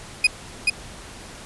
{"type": "tone with echo", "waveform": "35% pulse", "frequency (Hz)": 2489, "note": "D#7", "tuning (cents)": 0, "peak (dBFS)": -10, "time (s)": [0.24, 0.27], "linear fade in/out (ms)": 5, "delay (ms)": 430, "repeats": 1, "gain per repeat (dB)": -3, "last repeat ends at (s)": 0.7, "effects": ["pink hiss -40 dBFS RMS until 1.45 s", "resampled to 24000 Hz"]}